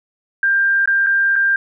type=tone with dropouts; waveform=sine; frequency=1591 Hz; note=G6; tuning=25 cents sharp; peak=-12 dBFS; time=0.43-1.56 s; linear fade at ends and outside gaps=2 ms; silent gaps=0.858-0.875 / 1.064-1.068 / 1.357-1.361 s; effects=none